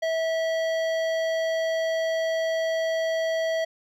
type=tone with hard clipping; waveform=triangle; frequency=650 Hz; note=E5; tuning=24 cents flat; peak=-25 dBFS; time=0.02-3.65 s; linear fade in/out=10 ms; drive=17 dB; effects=none